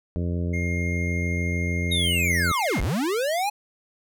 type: harmonic tone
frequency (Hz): 86.7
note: F2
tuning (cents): -12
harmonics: 1 / 2 / 3 / 4 / 5 / 6 / 7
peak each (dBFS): -25 / -29 / -34 / -37 / -38 / -43 / -42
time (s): 0.16-2.52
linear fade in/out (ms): 0
type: tone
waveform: triangle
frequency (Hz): 2126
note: C7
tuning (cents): +27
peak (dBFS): -28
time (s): 0.53-2.81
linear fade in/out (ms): 10
type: linear two-way sweep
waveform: square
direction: down then up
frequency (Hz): 3801 to 30.87 to 848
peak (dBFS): -23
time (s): 1.91-3.5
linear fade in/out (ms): 10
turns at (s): 2.81
effects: none